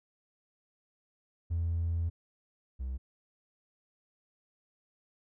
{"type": "tone pair in turn", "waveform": "triangle", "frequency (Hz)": [84, 64.5], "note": ["E2", "C2"], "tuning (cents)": [33, -24], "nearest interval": "perfect fourth", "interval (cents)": 457, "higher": "first", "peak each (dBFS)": [-25, -31], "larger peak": "first", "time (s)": [[1.5, 2.1], [2.79, 2.98]], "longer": "first", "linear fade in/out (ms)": 20, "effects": ["tanh soft clip ceiling -25 dBFS"]}